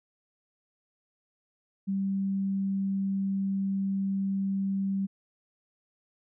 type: tone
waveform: sine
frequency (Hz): 194.9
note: G3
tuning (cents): -10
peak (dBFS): -26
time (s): 1.87-5.07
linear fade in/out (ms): 20
effects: none